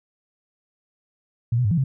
sine tone with pitch steps, 117.2 / 124.8 / 102.4 / 169.5 / 134.5 Hz, A#2 / B2 / G#2 / E3 / C3, +10 / +19 / -24 / +49 / +48 cents, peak -17 dBFS, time 1.52-1.84 s, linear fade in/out 5 ms, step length 64 ms, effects none

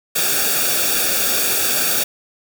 white noise with comb filter, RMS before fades -18 dBFS, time 0.15-2.04 s, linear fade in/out 10 ms, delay 0.98 ms, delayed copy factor -0.75, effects none

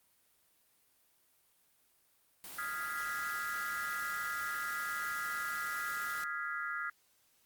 white noise, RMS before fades -47 dBFS, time 2.44-6.24 s, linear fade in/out 0 ms
sine chord, F half-diminished seventh, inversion third, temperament equal, 1244.5 / 1396.9 / 1661.2 / 1975.5 Hz, Eb6 / F6 / Ab6 / Cb7, 0 / 0 / 0 / 0 cents, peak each -42 / -39 / -41 / -44 dBFS, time 2.58-6.9 s, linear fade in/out 5 ms
effects white hiss -71 dBFS RMS until 7.45 s + Opus 32 kbps

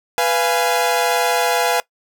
sawtooth chord, F diminished, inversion second, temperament equal with one note detuned, 493.9 / 690 / 830.6 Hz, Cb5 / F5 / Ab5, 0 / -21 / 0 cents, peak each -16 dBFS, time 0.18-1.8 s, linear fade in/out 0 ms, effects noise-tail reverb RT60 0.1 s tail -21 dB re dry

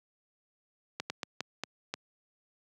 slowing click train, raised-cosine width 0.2 ms, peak -16 dBFS, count 6, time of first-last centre 1-1.94 s, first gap 100 ms, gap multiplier 1.32, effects high-pass 150 Hz 12 dB/octave

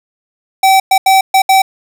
square tone bursts at uneven times, 769 Hz, G5, 33 cents flat, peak -6 dBFS, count 5, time 0.63-0.8 / 0.91-0.98 / 1.06-1.21 / 1.34-1.42 / 1.49-1.62 s, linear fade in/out 5 ms, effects none

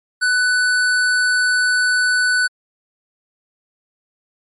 sine tone with hard clipping, 1493 Hz, F#6, 15 cents sharp, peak -15 dBFS, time 0.21-2.48 s, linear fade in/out 20 ms, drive 18 dB, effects MP3 48 kbps

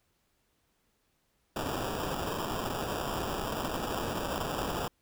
white noise with sample-and-hold, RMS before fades -34 dBFS, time 1.56-4.88 s, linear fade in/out 2 ms, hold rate 2100 Hz, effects pink hiss -74 dBFS RMS until 5.01 s

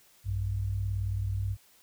sine tone pair together, 59.45 / 98 Hz, A#1 / G2, +35 / 0 cents, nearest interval major sixth, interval 865 cents, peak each -34 / -29 dBFS, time 0.24-1.57 s, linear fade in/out 50 ms, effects white hiss -61 dBFS RMS until 1.82 s

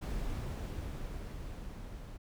brown noise with level ramp, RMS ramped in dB -36 to -46 dBFS, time 0.01-2.18 s, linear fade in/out 20 ms, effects none

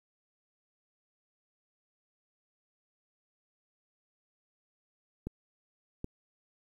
clicks, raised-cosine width 3 ms, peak -23 dBFS, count 2, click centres 5.27 / 6.044 s, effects 10-bit

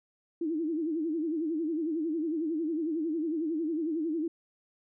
sine tone with vibrato, 319.2 Hz, D#4, 44 cents sharp, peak -28 dBFS, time 0.41-4.28 s, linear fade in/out 5 ms, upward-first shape sine, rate 11 Hz, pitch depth 120 cents each way, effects none

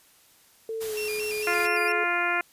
sine tone with pitch glide, 446.7 to 424.8 Hz, A4 to G#4, +26 to +39 cents, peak -29 dBFS, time 0.69-2.04 s, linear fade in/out 2 ms, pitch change -87 cents, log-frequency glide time 0.83-0.95 s
white noise, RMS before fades -38 dBFS, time 0.8-1.68 s, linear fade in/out 20 ms
35% pulse tone with vibrato, 2566 Hz, E7, 47 cents flat, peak -30 dBFS, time 0.97-1.92 s, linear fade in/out 2 ms, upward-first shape square, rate 4.4 Hz, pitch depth 100 cents each way
harmonic tone, 349.2 Hz, F4, in tune, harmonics 1 / 2 / 3 / 4 / 5 / 6 / 7 / 8, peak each -34 / -31 / -33 / -28 / -31 / -31 / -30 / -43 dBFS, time 1.47-2.41 s, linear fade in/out 2 ms
effects white hiss -58 dBFS RMS until 2.52 s + resampled to 32000 Hz

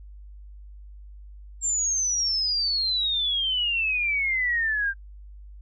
sine exponential sweep, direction down, 7459 to 1572 Hz, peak -22 dBFS, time 1.61-4.94 s, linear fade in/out 50 ms, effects noise-tail reverb RT60 0.1 s tail -25 dB re dry + added 50 Hz sine -41 dBFS peak until 5.61 s

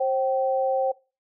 sine tone pair together, 531.6 / 772 Hz, C5 / G5, +27 / -27 cents, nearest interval tritone, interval 646 cents, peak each -22 / -25 dBFS, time 0-0.92 s, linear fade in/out 10 ms, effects noise-tail reverb RT60 0.3 s tail -21 dB re dry

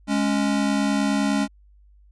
square tone pair together, 207.5 / 277.2 Hz, G#3 / C#4, -1 / 0 cents, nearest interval perfect fourth, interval 501 cents, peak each -23 dBFS, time 0.07-1.48 s, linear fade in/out 50 ms, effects added 50 Hz sine -50 dBFS peak until 2.11 s + resampled to 22050 Hz

